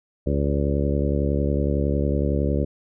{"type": "harmonic tone with a mistuned harmonic", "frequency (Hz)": 70.9, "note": "C#2", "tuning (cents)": 40, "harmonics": [1, 2, 3, 4, 5, 6, 7, 8], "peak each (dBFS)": [-23, -26, -28, -29, -30, -31, -31, -32], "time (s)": [0.26, 2.65], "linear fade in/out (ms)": 10, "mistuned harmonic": 8, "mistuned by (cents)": 17, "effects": []}